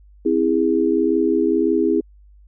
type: chord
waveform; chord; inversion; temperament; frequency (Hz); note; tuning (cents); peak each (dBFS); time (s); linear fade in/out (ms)
sine; C augmented; none; just; 261.6 / 327 / 408.8; C4 / E4 / G#4; 0 / -14 / -27; -21 / -18 / -19; 0.25-2.01; 10
effects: added 50 Hz sine -45 dBFS peak until 2.47 s